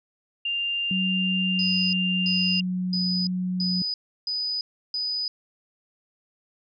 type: tone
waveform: sine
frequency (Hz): 2794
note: F7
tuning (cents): 0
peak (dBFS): -24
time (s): 0.45-2.61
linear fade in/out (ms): 5
type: tone with pitch glide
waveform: sine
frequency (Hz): 186.7 to 182.75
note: F#3 to F#3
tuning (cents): +16 to -21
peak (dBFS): -24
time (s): 0.91-3.82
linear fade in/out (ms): 2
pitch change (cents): -37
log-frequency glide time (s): 1.07-2.13
type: tone bursts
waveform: sine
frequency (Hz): 4978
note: D#8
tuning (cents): 0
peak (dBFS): -25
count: 6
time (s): 1.59-5.28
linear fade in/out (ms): 2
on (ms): 340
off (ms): 330
effects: none